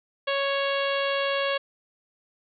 harmonic tone, 554.4 Hz, C#5, in tune, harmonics 1 / 2 / 3 / 4 / 5 / 6 / 7 / 8, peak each -26 / -31 / -32 / -36 / -33 / -34 / -42 / -42 dBFS, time 0.27-1.58 s, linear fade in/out 10 ms, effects none

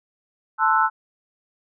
sine chord, F# half-diminished seventh, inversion first, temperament equal with one note detuned, 880 / 1046.5 / 1322.3 / 1480 Hz, A5 / C6 / E6 / F#6, 0 / 0 / +5 / 0 cents, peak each -20 / -24 / -19 / -23 dBFS, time 0.58-0.9 s, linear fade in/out 50 ms, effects none

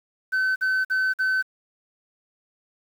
sine tone bursts, 1525 Hz, G6, 48 cents flat, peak -17 dBFS, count 4, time 0.32-1.427 s, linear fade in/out 20 ms, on 240 ms, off 49 ms, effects tanh soft clip ceiling -19 dBFS + 8-bit

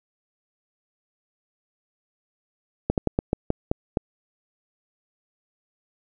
slowing click train, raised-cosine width 2 ms, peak -7 dBFS, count 8, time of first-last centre 2.9-3.972 s, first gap 78 ms, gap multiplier 1.22, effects none

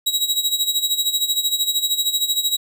sawtooth tone with tremolo, 3849 Hz, B7, 45 cents flat, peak -12 dBFS, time 0.06-2.57 s, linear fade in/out 10 ms, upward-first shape sine, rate 13 Hz, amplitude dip 75%, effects none

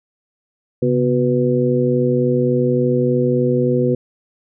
harmonic tone with a mistuned harmonic, 123.47 Hz, B2, in tune, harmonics 1 / 2 / 3 / 4, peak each -19 / -19 / -19 / -19 dBFS, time 0.82-3.95 s, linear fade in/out 5 ms, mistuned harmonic 1, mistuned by +150 cents, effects none

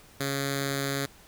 5% pulse tone with notch filter, 138.59 Hz, C#3, in tune, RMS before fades -30 dBFS, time 0.2-1.06 s, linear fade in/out 5 ms, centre 910 Hz, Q 0.81, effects pink hiss -54 dBFS RMS until 1.27 s

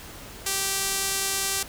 sawtooth tone with band-pass filter, 390 Hz, G4, 9 cents flat, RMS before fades -27 dBFS, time 0.46-1.63 s, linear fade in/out 5 ms, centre 8700 Hz, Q 0.91, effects pink hiss -42 dBFS RMS until 1.68 s

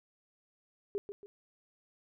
sine tone with echo, 404.8 Hz, G#4, 44 cents flat, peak -31 dBFS, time 0.95-0.98 s, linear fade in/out 0 ms, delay 140 ms, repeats 2, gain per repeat -8 dB, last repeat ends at 1.26 s, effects none

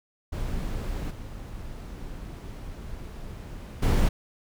brown noise with level steps, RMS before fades -31 / -38 / -21 dBFS, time 0.32-4.09 s, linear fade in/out 10 ms, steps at 1.1 / 3.82 s, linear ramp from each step 10 ms, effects none

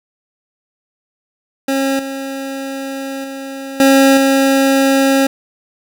25% pulse tone with level steps, 271.1 Hz, C#4, 38 cents flat, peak -10 / -18 / -21 / -3 / -6 dBFS, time 1.68-5.27 s, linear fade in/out 5 ms, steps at 1.99 / 3.24 / 3.8 / 4.17 s, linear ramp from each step 2 ms, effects none

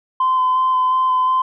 sine tone with vibrato, 1027 Hz, C6, 33 cents flat, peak -12 dBFS, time 0.2-1.42 s, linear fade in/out 5 ms, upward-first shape square, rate 2.8 Hz, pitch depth 11 cents each way, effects tanh soft clip ceiling -10 dBFS

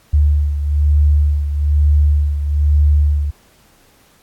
sine beating tone pair, 73.42 / 74.52 Hz, D2 / D2, 0 / +26 cents, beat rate 1.1 Hz, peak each -11 / -18 dBFS, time 0.13-3.31 s, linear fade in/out 10 ms, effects pink hiss -52 dBFS RMS until 4.22 s + AAC 64 kbps

